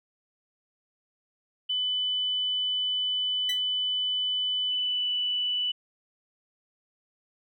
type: tone with pitch glide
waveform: sine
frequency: 3000 to 2974 Hz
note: F#7 to F#7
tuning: +23 to +8 cents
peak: -25 dBFS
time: 1.69-5.72 s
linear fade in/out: 10 ms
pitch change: -15 cents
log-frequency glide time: 4.66-5.12 s
type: tone with exponential decay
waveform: sawtooth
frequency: 1975.5 Hz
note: B6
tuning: in tune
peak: -25 dBFS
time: 3.49-3.62 s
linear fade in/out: 5 ms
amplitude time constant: 27 ms
effects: none